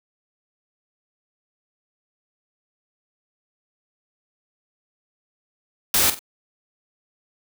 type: noise with echo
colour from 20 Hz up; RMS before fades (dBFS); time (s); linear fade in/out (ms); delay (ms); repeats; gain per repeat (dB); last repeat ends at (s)
white; -18; 5.94-6.1; 2; 46; 2; -11; 6.192
effects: none